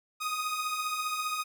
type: beating tone pair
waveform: sawtooth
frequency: 1236 / 1251 Hz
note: D#6 / D#6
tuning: -12 / +9 cents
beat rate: 15 Hz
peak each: -33 / -28 dBFS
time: 0.2-1.44 s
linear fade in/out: 20 ms
effects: none